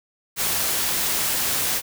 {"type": "noise", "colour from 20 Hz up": "white", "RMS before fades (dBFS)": -23, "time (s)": [0.36, 1.82], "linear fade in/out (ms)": 50, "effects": []}